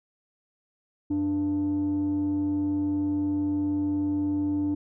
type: tone pair together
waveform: sine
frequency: 92.5 / 294.5 Hz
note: F#2 / D4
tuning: 0 / +5 cents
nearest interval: octave + minor sixth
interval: 2005 cents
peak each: -32 / -22 dBFS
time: 1.1-4.75 s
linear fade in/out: 10 ms
effects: tanh soft clip ceiling -21 dBFS